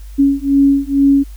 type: beating tone pair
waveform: sine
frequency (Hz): 276.9 / 279.1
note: C#4 / C#4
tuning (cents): -2 / +12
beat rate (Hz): 2.2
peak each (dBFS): -12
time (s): 0.18-1.24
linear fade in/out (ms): 20
effects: added 50 Hz sine -29 dBFS peak until 1.36 s + white hiss -48 dBFS RMS until 1.36 s